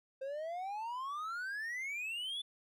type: exponential sweep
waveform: triangle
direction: up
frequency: 523.3 to 3512 Hz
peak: -36 dBFS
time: 0.21-2.42 s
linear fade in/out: 10 ms
effects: none